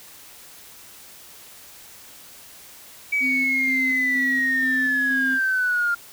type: linear sweep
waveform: sine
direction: down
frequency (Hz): 2294 to 1395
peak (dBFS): -18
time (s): 3.12-5.95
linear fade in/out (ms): 10
type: tone with tremolo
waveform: sine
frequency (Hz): 261.6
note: C4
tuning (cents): 0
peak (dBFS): -24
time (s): 3.2-5.4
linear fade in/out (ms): 50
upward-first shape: square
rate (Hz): 2.1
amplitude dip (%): 30
effects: tanh soft clip ceiling -13 dBFS + white hiss -45 dBFS RMS until 6.12 s